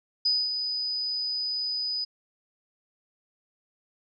sine tone with ADSR envelope, 4981 Hz, D#8, 1 cent sharp, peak -20 dBFS, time 0.25-2.05 s, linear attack 9 ms, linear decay 230 ms, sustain -7 dB, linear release 14 ms, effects none

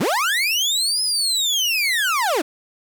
30% pulse linear two-way sweep, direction up then down, 123.47 to 5130 to 267.1 Hz, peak -15 dBFS, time 0-2.42 s, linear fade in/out 10 ms, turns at 1.02 s, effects 8-bit

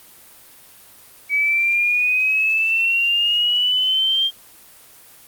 sine exponential sweep, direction up, 2270 to 3199 Hz, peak -15 dBFS, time 1.29-4.31 s, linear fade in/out 50 ms, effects white hiss -46 dBFS RMS until 5.27 s + Opus 32 kbps

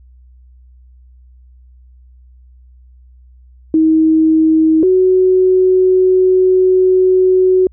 sine tone pair in turn, 317.6 / 371.5 Hz, D#4 / F#4, +36 / +7 cents, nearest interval minor third, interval 271 cents, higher second, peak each -7 dBFS, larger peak neither, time 3.74-4.83 / 4.83-7.67 s, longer second, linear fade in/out 2 ms, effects added 62 Hz sine -40 dBFS peak until 7.72 s

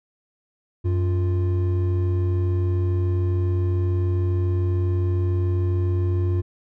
triangle tone pair together, 92.5 / 350.4 Hz, F#2 / F4, 0 / +6 cents, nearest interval octave + major seventh, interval 2306 cents, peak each -17 / -27 dBFS, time 0.84-6.42 s, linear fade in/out 20 ms, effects none

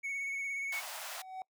triangle tone with vibrato, 2217 Hz, C#7, in tune, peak -33 dBFS, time 0.03-0.81 s, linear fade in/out 20 ms, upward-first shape sine, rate 17 Hz, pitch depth 21 cents each way
pink high-pass noise, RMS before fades -43 dBFS, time 0.72-1.22 s, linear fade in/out 5 ms, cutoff 620 Hz, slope 48 dB/octave
triangle tone with exponential growth, 753 Hz, F#5, 30 cents sharp, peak -35 dBFS, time 0.82-1.42 s, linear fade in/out 1 ms, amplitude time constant 130 ms
effects noise-tail reverb RT60 0.1 s tail -26 dB re dry

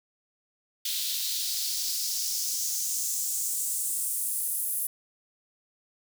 white noise with high-pass filter sweep, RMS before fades -30 dBFS, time 0.85-4.87 s, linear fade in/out 5 ms, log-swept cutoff 3600 to 11000 Hz, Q 2.5, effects none

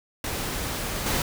pink noise with level steps, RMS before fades -30 / -25 dBFS, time 0.24-1.22 s, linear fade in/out 2 ms, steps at 1.06 s, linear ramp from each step 2 ms, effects none

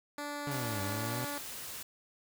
10% pulse tone with pitch glide, 291.1 to 287.8 Hz, D4 to D4, -15 to -35 cents, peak -29 dBFS, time 0.18-1.38 s, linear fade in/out 2 ms, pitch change -20 cents, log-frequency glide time 0.28-0.9 s
sawtooth exponential two-way sweep, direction down then up, 145.9 to 98 to 126.7 Hz, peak -32 dBFS, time 0.47-1.25 s, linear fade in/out 0 ms, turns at 0.82 s
white noise, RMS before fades -43 dBFS, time 0.51-1.83 s, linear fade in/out 5 ms
effects none

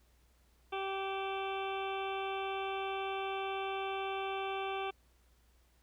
harmonic tone with a mistuned harmonic, 388 Hz, G4, 18 cents flat, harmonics 1 / 2 / 3 / 4 / 6 / 7 / 8 / 9, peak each -39 / -39 / -43 / -49 / -47 / -47 / -51 / -51 dBFS, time 0.72-4.91 s, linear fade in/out 10 ms, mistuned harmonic 7, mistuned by -16 cents, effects added 60 Hz sine -66 dBFS peak until 5.82 s + pink hiss -72 dBFS RMS until 5.82 s

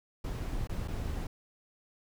brown noise with dropouts, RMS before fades -35 dBFS, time 0.24-1.27 s, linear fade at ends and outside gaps 5 ms, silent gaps 0.673-0.693 / 0.877-0.881 s, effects none

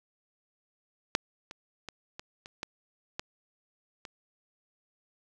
clicks, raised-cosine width 0.2 ms, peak -6 / -25 / -22 / -23 / -27 / -17 / -16 / -24 dBFS, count 8, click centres 1.151 / 1.511 / 1.887 / 2.195 / 2.459 / 2.631 / 3.195 / 4.052 s, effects none

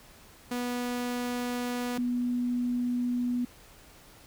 sawtooth / sine tone pair in turn, 244.8 / 244.8 Hz, B3 / B3, -15 / -15 cents, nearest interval unison, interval 0 cents, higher neither, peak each -26 dBFS, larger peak neither, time 0.51-1.98 / 1.98-3.45 s, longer neither, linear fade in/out 5 ms, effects pink hiss -54 dBFS RMS until 4.26 s

